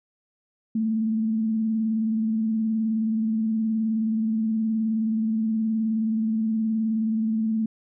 sine tone with vibrato, 220.9 Hz, A3, 7 cents sharp, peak -21 dBFS, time 0.75-7.66 s, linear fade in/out 5 ms, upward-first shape square, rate 19 Hz, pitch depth 29 cents each way, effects none

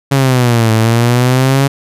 sawtooth exponential two-way sweep, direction down then up, 139.5 to 110 to 139.5 Hz, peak -4 dBFS, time 0.11-1.68 s, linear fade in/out 10 ms, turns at 0.72 s, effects resampled to 32000 Hz

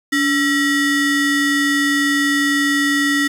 square ring-modulated tone, 813 Hz, G#5, 37 cents flat, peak -12 dBFS, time 0.12-3.28 s, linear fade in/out 10 ms, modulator 1100 Hz, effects low-pass 11000 Hz 12 dB/octave + 7-bit

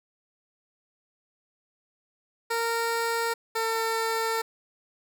15% pulse tone pair in turn, 461.6 / 450.8 Hz, A#4 / A4, -17 / +42 cents, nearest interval unison, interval 41 cents, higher first, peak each -19 dBFS, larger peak neither, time 2.5-3.34 / 3.55-4.42 s, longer second, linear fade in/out 10 ms, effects none

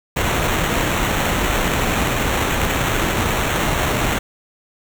pink noise with sample-and-hold, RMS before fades -19 dBFS, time 0.16-4.19 s, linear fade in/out 10 ms, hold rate 4900 Hz, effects none

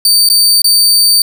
sawtooth tone with dropouts, 4600 Hz, D8, 37 cents flat, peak -3 dBFS, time 0.05-1.22 s, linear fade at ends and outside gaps 2 ms, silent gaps 0.289-0.299 / 0.619-0.643 s, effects none

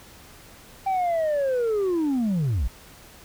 sine linear sweep, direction down, 784 to 46.92 Hz, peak -18 dBFS, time 0.86-2.68 s, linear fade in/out 10 ms, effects tanh soft clip ceiling -20 dBFS + pink hiss -48 dBFS RMS until 3.24 s

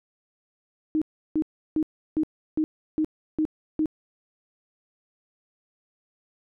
sine tone bursts, 311.1 Hz, D#4, in tune, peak -20 dBFS, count 8, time 0.95-3.858 s, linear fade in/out 0 ms, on 66 ms, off 340 ms, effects none

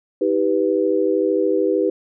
sine chord, Eb augmented, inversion none, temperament equal with one note detuned, 318.8 / 392 / 493.9 Hz, Eb4 / G4 / B4, +42 / 0 / 0 cents, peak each -21 / -19 / -20 dBFS, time 0.21-1.9 s, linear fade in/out 5 ms, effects none

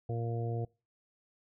harmonic tone, 116.54 Hz, A#2, in tune, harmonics 1 / 2 / 3 / 4 / 5 / 6, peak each -33 / -47 / -43 / -40 / -51 / -44 dBFS, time 0.09-0.65 s, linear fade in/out 5 ms, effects noise-tail reverb RT60 0.3 s tail -24 dB re dry

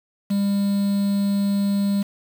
triangle tone with quantisation, 200 Hz, G3, 35 cents sharp, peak -16 dBFS, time 0.3-2.03 s, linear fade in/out 10 ms, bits 6, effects none

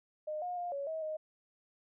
sine tone with pitch steps, 612 / 716 / 705 / 560 / 639 / 622 Hz, D#5 / F5 / F5 / C#5 / D#5 / D#5, -29 / +43 / +16 / +18 / +46 / -1 cents, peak -35 dBFS, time 0.27-1.17 s, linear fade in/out 10 ms, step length 150 ms, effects none

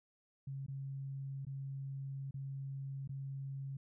sine tone with dropouts, 136.5 Hz, C#3, 26 cents flat, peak -40 dBFS, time 0.47-3.77 s, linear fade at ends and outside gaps 5 ms, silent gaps 0.664-0.682 / 1.451-1.467 / 2.31-2.341 / 3.076-3.092 s, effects none

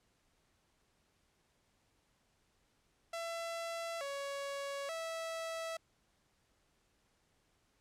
sawtooth tone with pitch steps, 670 / 559 / 655 Hz, E5 / C#5 / E5, +28 / +14 / -11 cents, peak -35 dBFS, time 3.13-5.77 s, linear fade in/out 5 ms, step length 880 ms, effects pink hiss -75 dBFS RMS until 7.8 s + low-pass 10000 Hz 12 dB/octave

